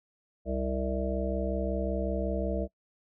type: harmonic tone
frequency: 65.41 Hz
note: C2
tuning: in tune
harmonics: 1 / 3 / 5 / 7 / 9 / 10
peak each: -32 / -35 / -37 / -36 / -35 / -37 dBFS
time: 0.45-2.68 s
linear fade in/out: 50 ms
effects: noise-tail reverb RT60 0.1 s tail -23 dB re dry